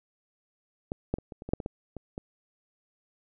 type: clicks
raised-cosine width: 2 ms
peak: -18 / -13 / -26 / -27 / -28 / -24 / -10 / -22 / -19 / -25 / -22 dBFS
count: 11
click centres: 0.919 / 1.14 / 1.185 / 1.322 / 1.421 / 1.49 / 1.535 / 1.602 / 1.661 / 1.967 / 2.179 s
effects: none